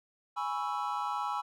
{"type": "chord", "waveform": "triangle", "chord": "C# minor seventh", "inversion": "second", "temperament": "equal", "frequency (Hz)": [830.6, 987.8, 1108.7, 1318.5], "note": ["G#5", "B5", "C#6", "E6"], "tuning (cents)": [0, 0, 0, 0], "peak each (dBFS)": [-34, -35, -37, -35], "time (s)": [0.36, 1.42], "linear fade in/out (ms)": 20, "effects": []}